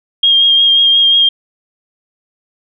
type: tone with vibrato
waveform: sine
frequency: 3233 Hz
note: G#7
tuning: 47 cents flat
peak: -6 dBFS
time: 0.23-1.29 s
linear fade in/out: 5 ms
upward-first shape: triangle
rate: 5.6 Hz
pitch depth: 24 cents each way
effects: none